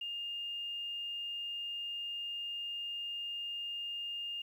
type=tone with quantisation; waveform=sine; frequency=2820 Hz; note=F7; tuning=16 cents sharp; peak=-37 dBFS; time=0.01-4.42 s; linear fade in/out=5 ms; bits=11; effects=none